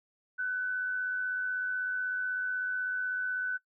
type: tone with amplitude modulation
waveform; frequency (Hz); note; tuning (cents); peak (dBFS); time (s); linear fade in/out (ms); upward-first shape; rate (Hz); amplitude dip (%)
sine; 1502; F#6; +26; -28; 0.38-3.58; 20; sine; 96.1; 35
effects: noise-tail reverb RT60 0.1 s tail -21 dB re dry